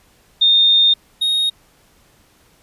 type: tone pair in turn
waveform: sine / triangle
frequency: 3653 / 3732 Hz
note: A#7 / A#7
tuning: -36 / +1 cents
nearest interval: unison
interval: 37 cents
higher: second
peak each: -9 / -13 dBFS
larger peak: first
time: 0.41-0.94 / 1.21-1.5 s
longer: first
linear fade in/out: 10 ms
effects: pink hiss -54 dBFS RMS until 2.62 s + resampled to 32000 Hz